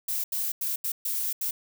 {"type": "noise bursts at uneven times", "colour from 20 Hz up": "violet", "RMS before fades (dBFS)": -29, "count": 6, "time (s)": [[0.08, 0.24], [0.32, 0.52], [0.61, 0.76], [0.84, 0.92], [1.05, 1.33], [1.41, 1.51]], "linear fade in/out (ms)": 5, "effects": []}